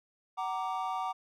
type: chord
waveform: triangle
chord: Gb augmented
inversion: none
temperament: equal with one note detuned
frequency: 751.6 / 932.3 / 1174.7 Hz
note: Gb5 / Bb5 / D6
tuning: +27 / 0 / 0 cents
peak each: -33 / -35 / -35 dBFS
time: 0.37-1.13 s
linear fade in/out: 20 ms
effects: none